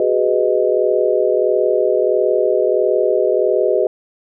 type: chord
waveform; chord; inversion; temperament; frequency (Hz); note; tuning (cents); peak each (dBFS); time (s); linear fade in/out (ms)
sine; G# minor seventh; third; just; 373.8 / 415.3 / 498.4 / 623; F#4 / G#4 / B4 / D#5; +18 / 0 / +16 / +2; -18; 0-3.87; 2
effects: none